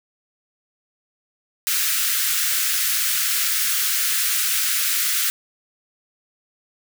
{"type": "high-pass noise", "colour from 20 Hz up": "white", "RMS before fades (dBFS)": -21, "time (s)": [1.67, 5.3], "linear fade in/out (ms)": 0, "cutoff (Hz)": 1300, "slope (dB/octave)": 48, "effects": []}